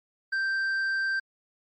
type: tone with hard clipping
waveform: triangle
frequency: 1568 Hz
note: G6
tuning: in tune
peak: -26 dBFS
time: 0.32-1.2 s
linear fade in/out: 10 ms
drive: 7 dB
effects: MP3 32 kbps